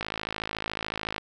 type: click train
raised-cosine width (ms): 0.3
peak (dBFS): -14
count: 64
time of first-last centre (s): 0.01-1.181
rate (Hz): 53.8
effects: none